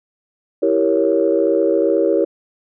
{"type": "chord", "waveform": "sine", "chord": "E diminished seventh", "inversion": "none", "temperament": "equal", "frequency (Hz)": [329.6, 392, 466.2, 554.4], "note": ["E4", "G4", "Bb4", "Db5"], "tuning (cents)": [0, 0, 0, 0], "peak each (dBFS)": -18, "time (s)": [0.62, 2.25], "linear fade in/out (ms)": 10, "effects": ["tanh soft clip ceiling -3 dBFS"]}